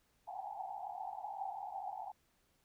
white band-pass noise, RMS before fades -44 dBFS, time 0.27-2.12 s, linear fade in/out 10 ms, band 740 to 850 Hz, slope 96 dB/octave, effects pink hiss -75 dBFS RMS until 2.64 s

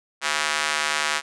square tone with high-pass filter, 75.3 Hz, D2, 44 cents sharp, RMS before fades -24 dBFS, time 0.21-1.22 s, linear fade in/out 50 ms, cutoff 1400 Hz, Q 1, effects resampled to 22050 Hz

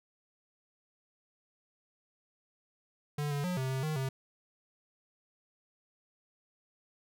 square tone with pitch steps, 146.9 / 143.4 / 180.3 / 131.3 / 132.3 / 154.9 / 133 Hz, D3 / D3 / F#3 / C3 / C3 / D#3 / C3, +1 / -41 / -45 / +6 / +20 / -7 / +29 cents, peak -32 dBFS, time 3.18-4.09 s, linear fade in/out 5 ms, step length 130 ms, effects none

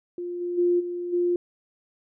sine tone with level steps, 351.6 Hz, F4, 12 cents sharp, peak -29 / -26 / -18 / -28 / -20 dBFS, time 0.18-1.36 s, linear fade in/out 2 ms, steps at 0.4 / 0.57 / 0.79 / 1.12 s, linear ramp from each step 20 ms, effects none

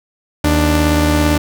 sawtooth tone pair together, 78.19 / 295.2 Hz, D#2 / D4, +9 / +9 cents, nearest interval octave + major seventh, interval 2300 cents, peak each -10 dBFS, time 0.44-1.38 s, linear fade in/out 5 ms, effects none

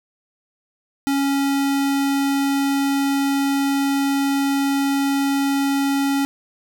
square tone, 277.2 Hz, C#4, in tune, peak -18 dBFS, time 1.07-6.25 s, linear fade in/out 0 ms, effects none

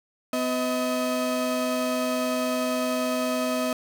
35% pulse tone pair together, 251.8 / 634.5 Hz, B3 / D#5, +34 / +34 cents, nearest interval octave + major third, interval 1600 cents, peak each -25 dBFS, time 0.33-3.73 s, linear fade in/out 2 ms, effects none

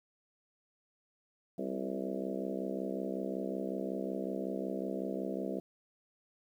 harmonic tone with a mistuned harmonic, 65.41 Hz, C2, in tune, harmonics 3 / 4 / 5 / 6 / 7 / 8 / 9 / 10, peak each -40 / -41 / -42 / -43 / -43 / -44 / -45 / -45 dBFS, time 1.58-5.6 s, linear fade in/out 5 ms, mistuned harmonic 5, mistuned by +47 cents, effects 11-bit

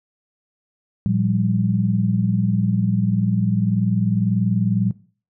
sine tone cluster, 114.2 / 175.9 / 196.1 Hz, A#2 / F3 / G3, -35 / +13 / +1 cents, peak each -21 dBFS, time 1.06-4.91 s, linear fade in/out 0 ms, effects noise-tail reverb RT60 0.4 s tail -18 dB re dry

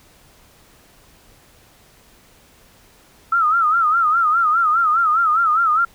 sine tone with vibrato, 1300 Hz, E6, 24 cents flat, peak -13 dBFS, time 3.32-5.85 s, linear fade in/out 5 ms, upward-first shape sine, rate 4.9 Hz, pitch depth 120 cents each way, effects pink hiss -51 dBFS RMS until 5.94 s

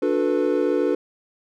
triangle chord, B minor seventh, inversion first, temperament equal with one note detuned, 293.7 / 361.1 / 440 / 493.9 Hz, D4 / F#4 / A4 / B4, 0 / -42 / 0 / 0 cents, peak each -22 dBFS, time 0.02-0.95 s, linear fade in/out 5 ms, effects none

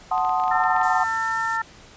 sine chord, F# diminished seventh, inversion none, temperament equal, 740 / 880 / 1046.5 / 1244.5 Hz, F#5 / A5 / C6 / Eb6, 0 / 0 / 0 / 0 cents, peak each -22 / -25 / -27 / -27 dBFS, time 0.11-1.04 s, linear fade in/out 5 ms
clicks, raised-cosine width 0.3 ms, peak -23 dBFS, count 9, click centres 0.179 / 0.249 / 0.294 / 0.399 / 0.438 / 0.48 / 0.638 / 0.765 / 0.815 s
harmonic tone, 449.9 Hz, A4, 39 cents sharp, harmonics 2 / 3 / 4, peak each -26 / -26 / -26 dBFS, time 0.51-1.62 s, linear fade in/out 5 ms
violet noise, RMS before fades -32 dBFS, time 0.83-1.57 s, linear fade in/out 2 ms
effects pink hiss -47 dBFS RMS until 1.96 s + resampled to 16000 Hz

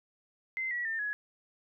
sine tone with pitch steps, 2070 / 1931.4 / 1802 / 1681.4 Hz, C7 / B6 / A6 / G#6, -19 / -39 / +41 / +21 cents, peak -31 dBFS, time 0.57-1.13 s, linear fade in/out 0 ms, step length 140 ms, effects none

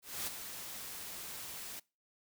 white noise with ADSR envelope, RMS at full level -37 dBFS, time 0.02-1.8 s, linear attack 250 ms, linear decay 19 ms, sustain -8 dB, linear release 12 ms, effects noise-tail reverb RT60 0.3 s tail -24 dB re dry

